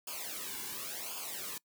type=noise with flanger; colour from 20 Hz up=white; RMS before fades=-41 dBFS; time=0.07-1.58 s; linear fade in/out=5 ms; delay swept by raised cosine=0.51 to 1.61 ms; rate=0.92 Hz; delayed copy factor=-0.8; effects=noise-tail reverb RT60 0.1 s tail -23 dB re dry